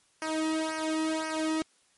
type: tone with flanger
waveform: sawtooth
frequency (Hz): 316.1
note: D#4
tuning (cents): +27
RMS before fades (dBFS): -30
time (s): 0.22-1.62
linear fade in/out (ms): 0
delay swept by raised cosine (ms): 0.26 to 1.36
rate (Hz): 1.9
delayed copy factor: -0.95
effects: white hiss -66 dBFS RMS until 1.97 s + MP3 48 kbps